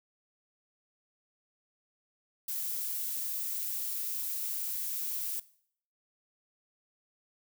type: noise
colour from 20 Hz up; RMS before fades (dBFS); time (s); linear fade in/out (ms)
violet; -35; 2.48-5.4; 5
effects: noise-tail reverb RT60 0.6 s tail -19 dB re dry